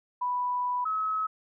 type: tone pair in turn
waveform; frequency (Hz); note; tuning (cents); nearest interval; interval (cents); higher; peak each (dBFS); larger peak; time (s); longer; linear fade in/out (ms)
sine; 987.8 / 1284.3; B5 / E6; 0 / -46; perfect fourth; 454; second; -26; neither; 0.21-0.85 / 0.85-1.27; first; 10
effects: none